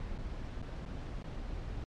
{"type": "noise with dropouts", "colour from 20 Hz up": "brown", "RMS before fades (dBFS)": -40, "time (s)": [0, 1.84], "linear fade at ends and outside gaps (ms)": 1, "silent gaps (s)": [[0.179, 0.186], [0.617, 0.625], [0.853, 0.86], [1.225, 1.241]], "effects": ["low-pass 5000 Hz 12 dB/octave", "MP3 64 kbps"]}